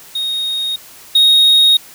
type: tone pair in turn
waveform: triangle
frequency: 3729 / 3744 Hz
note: A#7 / A#7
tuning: 0 / +7 cents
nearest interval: unison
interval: 7 cents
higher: second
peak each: -15 / -5 dBFS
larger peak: second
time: 0.15-0.76 / 1.15-1.77 s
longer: second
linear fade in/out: 5 ms
effects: white hiss -39 dBFS RMS until 1.94 s